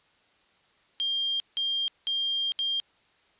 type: tone bursts at uneven times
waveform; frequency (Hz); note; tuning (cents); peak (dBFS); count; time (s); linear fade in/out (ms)
sine; 3200; G7; +35; -25; 4; 1-1.4 / 1.57-1.88 / 2.07-2.52 / 2.59-2.8; 0
effects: white hiss -64 dBFS RMS until 3.39 s + resampled to 8000 Hz